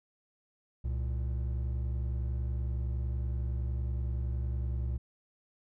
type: tone pair together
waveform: triangle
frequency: 66.06 / 116.8 Hz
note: C2 / A#2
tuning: +17 / +4 cents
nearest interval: minor seventh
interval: 987 cents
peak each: -29 / -35 dBFS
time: 0.84-4.98 s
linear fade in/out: 10 ms
effects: none